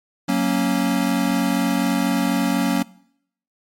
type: chord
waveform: square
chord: F# major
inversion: none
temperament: equal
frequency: 185 / 233.1 / 277.2 Hz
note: F#3 / A#3 / C#4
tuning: 0 / 0 / 0 cents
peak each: -23 / -23 / -22 dBFS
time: 0.28-2.83 s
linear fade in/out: 10 ms
effects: noise-tail reverb RT60 0.7 s tail -22 dB re dry + MP3 64 kbps